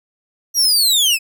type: linear sweep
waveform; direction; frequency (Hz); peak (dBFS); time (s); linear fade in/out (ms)
sawtooth; down; 5800 to 2501; -9; 0.54-1.19; 50
effects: none